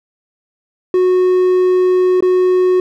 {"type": "tone with dropouts", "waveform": "triangle", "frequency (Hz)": 366.6, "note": "F#4", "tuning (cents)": -16, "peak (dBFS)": -7, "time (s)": [0.94, 2.8], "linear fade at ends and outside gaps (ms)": 2, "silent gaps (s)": [2.206, 2.224], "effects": []}